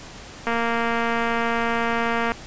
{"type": "click train", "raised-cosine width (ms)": 0.5, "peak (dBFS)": -9, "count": 430, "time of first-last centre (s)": [0.47, 2.319], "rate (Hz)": 232, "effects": ["pink hiss -40 dBFS RMS until 2.46 s", "resampled to 16000 Hz"]}